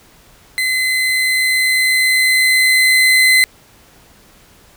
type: tone with level ramp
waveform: 35% pulse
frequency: 2042 Hz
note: C7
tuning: 43 cents flat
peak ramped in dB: -13 to -6 dBFS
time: 0.58-3.44 s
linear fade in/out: 0 ms
effects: pink hiss -47 dBFS RMS until 4.76 s